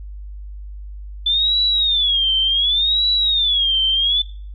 sine tone with vibrato, 3498 Hz, A7, 11 cents flat, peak -14 dBFS, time 1.26-4.22 s, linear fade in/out 5 ms, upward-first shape sine, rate 0.68 Hz, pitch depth 200 cents each way, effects noise-tail reverb RT60 0.5 s tail -22 dB re dry + added 50 Hz sine -30 dBFS peak until 4.54 s

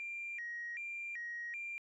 sine tone with vibrato, 2120 Hz, C7, 22 cents sharp, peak -39 dBFS, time 0-1.78 s, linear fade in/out 0 ms, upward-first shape square, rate 1.3 Hz, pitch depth 200 cents each way, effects tanh soft clip ceiling -35 dBFS

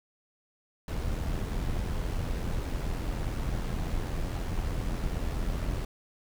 brown noise with amplitude modulation, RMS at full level -29 dBFS, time 0.88-5.85 s, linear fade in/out 2 ms, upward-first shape sine, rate 84.7 Hz, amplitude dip 45%, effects none

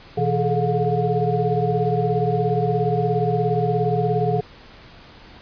sine tone cluster, 123.7 / 163.5 / 418.6 / 435.6 / 718 Hz, B2 / E3 / G#4 / A4 / F5, +3 / -14 / +14 / -17 / +48 cents, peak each -24 dBFS, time 0.17-4.41 s, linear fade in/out 10 ms, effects pink hiss -45 dBFS RMS until 5.41 s + resampled to 11025 Hz

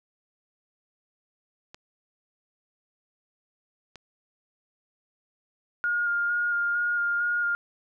clicks, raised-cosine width 0.2 ms, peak -26 dBFS, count 2, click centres 1.745 / 3.957 s
sine tone with vibrato, 1418 Hz, F6, 26 cents sharp, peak -23 dBFS, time 5.84-7.55 s, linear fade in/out 0 ms, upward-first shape square, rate 2.2 Hz, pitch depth 13 cents each way
effects none

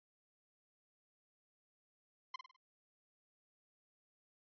sawtooth tone with echo, 1038 Hz, C6, 14 cents flat, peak -36 dBFS, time 2.34-2.36 s, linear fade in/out 5 ms, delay 51 ms, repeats 4, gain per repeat -7 dB, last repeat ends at 2.564 s, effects resampled to 11025 Hz

